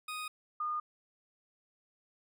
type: tone pair in turn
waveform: 20% pulse / sine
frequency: 1244.5 / 1220.3 Hz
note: D#6 / D#6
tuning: 0 / -34 cents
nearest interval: unison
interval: 34 cents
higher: first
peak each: -33 / -32 dBFS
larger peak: second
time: 0.08-0.28 / 0.6-0.8 s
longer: neither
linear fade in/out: 5 ms
effects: none